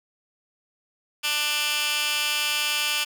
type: tone with high-pass filter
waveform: 15% pulse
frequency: 296.6 Hz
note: D4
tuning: 17 cents sharp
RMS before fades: -25 dBFS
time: 1.23-3.05 s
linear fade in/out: 20 ms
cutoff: 2400 Hz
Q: 1.7
effects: none